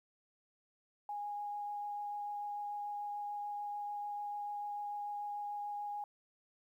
sine tone with vibrato, 824 Hz, G#5, 14 cents flat, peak -38 dBFS, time 1.09-6.04 s, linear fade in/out 2 ms, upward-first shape triangle, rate 6.8 Hz, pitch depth 9 cents each way, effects 12-bit

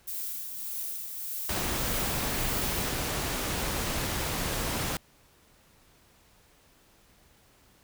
violet noise with tremolo, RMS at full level -34 dBFS, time 0.07-2.89 s, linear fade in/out 10 ms, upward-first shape triangle, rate 1.7 Hz, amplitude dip 45%
pink noise, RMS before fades -31 dBFS, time 1.49-4.97 s, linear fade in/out 2 ms
effects pink hiss -61 dBFS RMS until 7.83 s

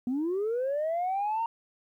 sine linear sweep, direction up, 237.5 to 932.3 Hz, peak -25 dBFS, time 0.07-1.46 s, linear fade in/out 2 ms, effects tanh soft clip ceiling -24 dBFS + 11-bit

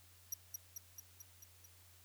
25% pulse tone with echo, 5790 Hz, F#8, 38 cents flat, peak -32 dBFS, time 0.32-0.34 s, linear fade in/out 5 ms, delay 220 ms, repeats 6, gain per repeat -3 dB, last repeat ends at 1.66 s, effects added 89 Hz sine -65 dBFS peak until 2.04 s + white hiss -65 dBFS RMS until 2.04 s

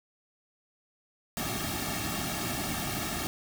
pink noise with comb filter, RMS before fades -33 dBFS, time 1.37-3.27 s, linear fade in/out 0 ms, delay 2 ms, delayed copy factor -0.95, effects none

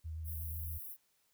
sine tone with vibrato, 79.8 Hz, D#2, 44 cents sharp, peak -39 dBFS, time 0.04-0.79 s, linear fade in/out 20 ms, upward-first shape sine, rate 8.1 Hz, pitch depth 24 cents each way
white high-pass noise, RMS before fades -46 dBFS, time 0.24-0.97 s, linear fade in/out 50 ms, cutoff 11000 Hz, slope 48 dB/octave
effects white hiss -75 dBFS RMS until 1.33 s

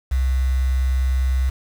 sine tone with quantisation, 65 Hz, C2, 11 cents flat, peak -16 dBFS, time 0.11-1.5 s, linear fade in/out 10 ms, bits 6, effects none

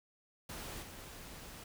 pink noise with level steps, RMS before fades -45 / -50 dBFS, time 0.49-1.64 s, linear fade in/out 5 ms, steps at 0.82 s, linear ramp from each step 10 ms, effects none

